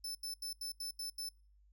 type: tone bursts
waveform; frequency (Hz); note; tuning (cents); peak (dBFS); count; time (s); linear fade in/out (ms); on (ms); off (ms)
sawtooth; 5274; E8; 0; -37; 7; 0.04-1.29; 5; 110; 80
effects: noise-tail reverb RT60 0.4 s tail -26 dB re dry + added 50 Hz sine -63 dBFS peak until 1.72 s